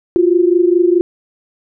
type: tone pair together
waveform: sine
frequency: 345.3 / 370 Hz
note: F4 / F#4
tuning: -20 / 0 cents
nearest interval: minor second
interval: 120 cents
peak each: -10 / -13 dBFS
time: 0.16-1.01 s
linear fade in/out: 0 ms
effects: none